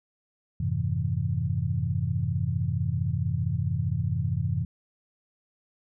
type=tone cluster; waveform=sine; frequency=89.9 / 105.2 / 129.6 / 162.7 Hz; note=F#2 / G#2 / C3 / E3; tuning=-49 / +23 / -16 / -22 cents; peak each=-30 / -30 / -29 / -31 dBFS; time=0.6-4.65 s; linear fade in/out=5 ms; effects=none